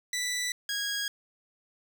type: tone pair in turn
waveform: 15% pulse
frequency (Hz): 1975.5 / 1644.2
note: B6 / G#6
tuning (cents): 0 / -18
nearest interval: minor third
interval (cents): 318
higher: first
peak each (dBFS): -23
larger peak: neither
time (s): 0.13-0.52 / 0.69-1.08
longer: neither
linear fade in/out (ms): 2
effects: none